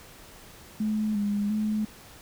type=tone with pitch steps; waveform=sine; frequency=214.4 / 204.7 / 213.9 Hz; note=A3 / G#3 / A3; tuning=-45 / -25 / -49 cents; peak=-24 dBFS; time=0.8-1.85 s; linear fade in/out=5 ms; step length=350 ms; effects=pink hiss -49 dBFS RMS until 2.21 s